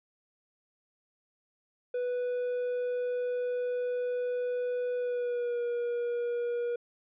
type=tone with pitch glide; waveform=triangle; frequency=493.4 to 478.5 Hz; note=B4 to A#4; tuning=-2 to +45 cents; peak=-27 dBFS; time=1.94-6.76 s; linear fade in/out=5 ms; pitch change=-53 cents; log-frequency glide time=4.97-5.61 s; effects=resampled to 8000 Hz